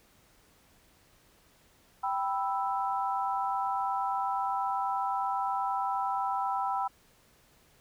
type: chord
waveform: sine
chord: E minor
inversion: first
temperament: equal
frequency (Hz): 784 / 987.8 / 1318.5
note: G5 / B5 / E6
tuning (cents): 0 / 0 / 0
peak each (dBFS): -31 / -32 / -35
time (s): 2.03-6.88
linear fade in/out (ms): 10
effects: pink hiss -63 dBFS RMS until 7.8 s